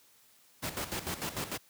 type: noise with tremolo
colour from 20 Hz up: pink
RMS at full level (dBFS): -34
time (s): 0.62-1.58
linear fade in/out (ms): 20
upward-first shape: square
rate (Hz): 6.7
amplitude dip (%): 70
effects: white hiss -63 dBFS RMS until 1.69 s + high-pass 80 Hz 12 dB/octave